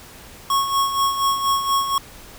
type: tone with tremolo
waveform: square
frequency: 1100 Hz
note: C#6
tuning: 14 cents flat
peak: -16 dBFS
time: 0.5-1.98 s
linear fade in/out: 2 ms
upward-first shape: sine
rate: 4.2 Hz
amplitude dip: 60%
effects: pink hiss -42 dBFS RMS until 2.38 s